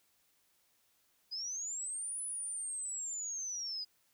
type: linear two-way sweep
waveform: sine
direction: up then down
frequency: 4895 to 10050 to 4895 Hz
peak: -37 dBFS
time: 1.31-3.85 s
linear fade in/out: 20 ms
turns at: 2.22 s
effects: white hiss -73 dBFS RMS until 4.13 s